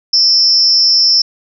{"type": "tone with amplitude modulation", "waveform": "sine", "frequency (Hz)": 5310, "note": "E8", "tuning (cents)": 12, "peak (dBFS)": -3, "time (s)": [0.13, 1.22], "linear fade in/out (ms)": 5, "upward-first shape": "sine", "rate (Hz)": 290, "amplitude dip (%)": 85, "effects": []}